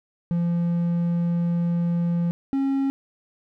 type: tone pair in turn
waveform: triangle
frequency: 171.6 / 272.4 Hz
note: F3 / C#4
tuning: -30 / -30 cents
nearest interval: minor sixth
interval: 800 cents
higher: second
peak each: -18 dBFS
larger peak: neither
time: 0.31-2.31 / 2.53-2.9 s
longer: first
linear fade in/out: 0 ms
effects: none